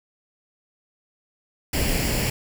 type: noise with comb filter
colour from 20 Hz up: pink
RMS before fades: -23 dBFS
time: 1.73-2.3 s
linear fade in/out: 5 ms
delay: 0.4 ms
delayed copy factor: +0.6
effects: none